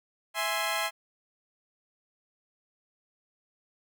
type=chord; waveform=15% pulse; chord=E augmented; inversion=none; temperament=equal; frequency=659.3 / 830.6 / 1046.5 Hz; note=E5 / G#5 / B#5; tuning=0 / 0 / 0 cents; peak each=-26 dBFS; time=0.34-0.91 s; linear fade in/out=50 ms; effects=none